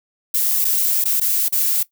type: noise with dropouts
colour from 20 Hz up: violet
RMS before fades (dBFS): -18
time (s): 0.34-1.83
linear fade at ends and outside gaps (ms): 5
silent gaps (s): 0.646-0.65 / 1.041-1.054 / 1.2-1.212 / 1.484-1.524
effects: noise-tail reverb RT60 0.1 s tail -17 dB re dry